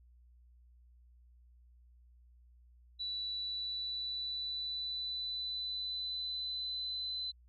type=tone with pitch glide; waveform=sine; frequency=3951 to 4029 Hz; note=B7 to B7; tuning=0 to +34 cents; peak=-36 dBFS; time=2.99-7.32 s; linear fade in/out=20 ms; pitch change=+34 cents; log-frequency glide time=3.35-7.2 s; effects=added 60 Hz sine -59 dBFS peak until 7.48 s